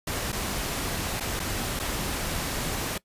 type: noise with dropouts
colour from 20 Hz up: pink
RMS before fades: -30 dBFS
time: 0.07-2.98 s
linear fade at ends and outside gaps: 5 ms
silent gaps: 0.32-0.327 / 1.2-1.206 / 1.395-1.399 / 1.793-1.797 s
effects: noise-tail reverb RT60 0.1 s tail -21 dB re dry + resampled to 32000 Hz